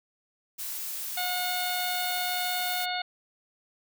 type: noise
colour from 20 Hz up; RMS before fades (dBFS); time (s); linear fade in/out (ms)
blue; -35; 0.58-2.86; 20
type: harmonic tone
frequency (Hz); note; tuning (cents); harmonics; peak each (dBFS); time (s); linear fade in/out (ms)
724; F#5; -38; 1 / 2 / 3 / 4 / 5 / 6; -32 / -36 / -37 / -40 / -36 / -37; 1.17-3.02; 5
effects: none